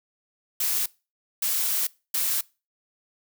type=noise bursts at uneven times; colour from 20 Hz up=blue; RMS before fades=-25 dBFS; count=3; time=0.6-0.86 / 1.42-1.87 / 2.14-2.41 s; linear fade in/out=5 ms; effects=noise-tail reverb RT60 0.3 s tail -23 dB re dry